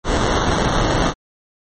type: noise with sample-and-hold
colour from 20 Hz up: pink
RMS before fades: -17 dBFS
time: 0.04-1.14 s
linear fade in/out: 50 ms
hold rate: 2450 Hz
effects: MP3 32 kbps